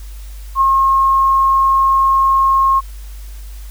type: tone with ADSR envelope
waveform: sine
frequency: 1077 Hz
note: C6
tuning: 50 cents sharp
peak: -7 dBFS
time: 0.55-2.81 s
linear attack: 63 ms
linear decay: 6 ms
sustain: -2 dB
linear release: 28 ms
effects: added 50 Hz sine -28 dBFS peak until 3.7 s + white hiss -44 dBFS RMS until 3.7 s